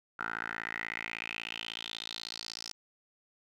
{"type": "tone with band-pass filter sweep", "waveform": "10% pulse", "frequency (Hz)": 56.3, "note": "A1", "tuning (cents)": 40, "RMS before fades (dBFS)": -40, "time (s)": [0.19, 2.73], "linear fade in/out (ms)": 5, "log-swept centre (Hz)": [1400, 5400], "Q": 5.3, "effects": []}